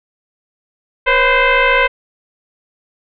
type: tone with frequency modulation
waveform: sine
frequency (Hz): 542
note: C#5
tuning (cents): -39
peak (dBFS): -9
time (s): 1.06-1.88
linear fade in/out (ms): 20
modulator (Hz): 515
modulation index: 4.2
effects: none